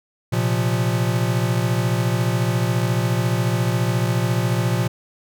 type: chord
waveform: square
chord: Bb suspended second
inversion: none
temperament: equal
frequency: 116.54 / 130.81 / 174.61 Hz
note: Bb2 / C3 / F3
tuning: 0 / 0 / 0 cents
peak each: -21 / -25 / -25 dBFS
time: 0.32-4.88 s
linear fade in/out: 10 ms
effects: none